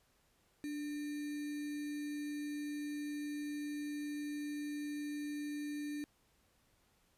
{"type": "tone with sample-and-hold", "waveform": "sine", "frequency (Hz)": 293.7, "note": "D4", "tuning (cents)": 0, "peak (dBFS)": -38, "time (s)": [0.64, 6.04], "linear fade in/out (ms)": 0, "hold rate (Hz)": 2100, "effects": ["pink hiss -73 dBFS RMS until 7.17 s", "resampled to 32000 Hz"]}